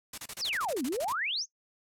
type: noise bursts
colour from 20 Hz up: white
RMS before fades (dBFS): -39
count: 13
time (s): 0.13-1.127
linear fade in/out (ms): 5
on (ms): 49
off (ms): 30
type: exponential two-way sweep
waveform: sine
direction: down then up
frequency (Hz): 6870 to 233.1 to 6870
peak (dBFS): -29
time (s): 0.38-1.46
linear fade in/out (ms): 50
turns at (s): 0.84
effects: noise-tail reverb RT60 0.1 s tail -19 dB re dry + low-pass 12000 Hz 12 dB/octave